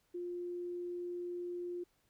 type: tone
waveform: sine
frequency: 352.3 Hz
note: F4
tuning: 15 cents sharp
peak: -38 dBFS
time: 0.14-1.84 s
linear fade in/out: 10 ms
effects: pink hiss -75 dBFS RMS until 2.09 s